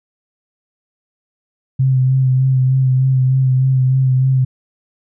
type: tone with vibrato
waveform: sine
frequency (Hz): 130.7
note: C3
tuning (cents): -1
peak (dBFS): -10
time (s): 1.79-4.45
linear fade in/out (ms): 10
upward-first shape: sine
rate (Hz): 3.3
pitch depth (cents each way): 26
effects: none